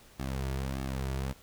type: tone with flanger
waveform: sawtooth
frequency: 66.5 Hz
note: C2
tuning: 29 cents sharp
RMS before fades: -34 dBFS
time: 0.19-1.33 s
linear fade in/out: 10 ms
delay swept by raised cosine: 2 to 3.9 ms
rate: 1.6 Hz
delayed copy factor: -0.7
effects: pink hiss -57 dBFS RMS until 1.42 s